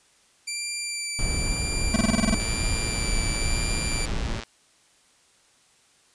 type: tone with vibrato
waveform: 10% pulse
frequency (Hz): 2349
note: D7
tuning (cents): 0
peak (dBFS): -19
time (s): 0.47-4.06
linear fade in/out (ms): 10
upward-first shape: sine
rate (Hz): 1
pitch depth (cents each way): 15
type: noise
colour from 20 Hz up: brown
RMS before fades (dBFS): -27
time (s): 1.19-4.4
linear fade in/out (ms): 0
type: tone bursts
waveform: square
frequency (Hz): 220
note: A3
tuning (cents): 0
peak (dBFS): -19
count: 9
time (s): 1.94-2.344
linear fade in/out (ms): 0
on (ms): 20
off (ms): 28
type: click train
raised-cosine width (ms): 0.2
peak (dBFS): -19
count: 233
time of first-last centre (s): 2.4-4.435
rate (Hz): 114
effects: white hiss -60 dBFS RMS until 6.14 s + resampled to 22050 Hz